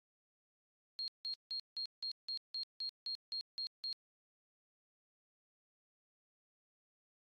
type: tone bursts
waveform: sine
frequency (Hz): 4241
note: C8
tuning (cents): +23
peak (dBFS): -38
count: 12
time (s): 0.99-3.928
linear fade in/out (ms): 0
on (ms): 89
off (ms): 170
effects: AAC 32 kbps